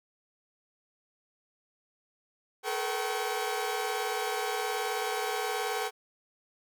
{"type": "tone cluster", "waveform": "sawtooth", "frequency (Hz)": [427.8, 467.9, 486.7, 768, 1093], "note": ["A4", "A#4", "B4", "G5", "C#6"], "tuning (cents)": [-49, 6, -25, -36, -25], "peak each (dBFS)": [-31, -35, -36, -30, -36], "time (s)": [2.63, 5.91], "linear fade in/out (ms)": 50, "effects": []}